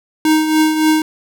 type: tone with tremolo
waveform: square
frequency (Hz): 311.9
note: D#4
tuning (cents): +4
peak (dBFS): -9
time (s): 0.25-1.02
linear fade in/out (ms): 2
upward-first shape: triangle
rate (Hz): 3.5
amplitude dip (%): 60
effects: none